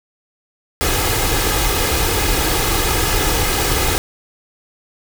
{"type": "noise with comb filter", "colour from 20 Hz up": "pink", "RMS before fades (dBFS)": -17, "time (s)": [0.81, 3.98], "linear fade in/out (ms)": 0, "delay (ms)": 2.4, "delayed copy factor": 0.6, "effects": []}